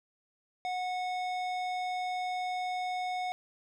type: tone with low-pass filter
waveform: square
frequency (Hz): 732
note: F#5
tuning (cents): -19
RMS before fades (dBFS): -34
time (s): 0.65-3.32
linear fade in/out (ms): 0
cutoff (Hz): 4500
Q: 0.75
effects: none